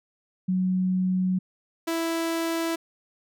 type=tone pair in turn; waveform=sine / sawtooth; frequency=185 / 330.4 Hz; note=F#3 / E4; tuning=0 / +4 cents; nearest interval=minor seventh; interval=1004 cents; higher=second; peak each=-21 dBFS; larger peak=neither; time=0.48-1.39 / 1.87-2.76 s; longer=first; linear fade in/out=10 ms; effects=none